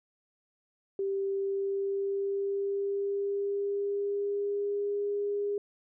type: tone with pitch glide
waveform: sine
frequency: 392 to 407.5 Hz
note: G4 to G#4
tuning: 0 to -33 cents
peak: -28 dBFS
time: 0.99-5.58 s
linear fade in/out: 2 ms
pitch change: +67 cents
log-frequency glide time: 1.24-5.04 s
effects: none